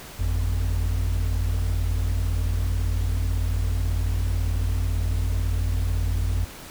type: tone pair together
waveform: triangle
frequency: 50 / 88.1 Hz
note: G1 / F2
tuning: +35 / +16 cents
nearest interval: minor seventh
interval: 981 cents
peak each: -21 / -21 dBFS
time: 0.19-6.45 s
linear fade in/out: 10 ms
effects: tanh soft clip ceiling -14 dBFS + pink hiss -41 dBFS RMS until 6.7 s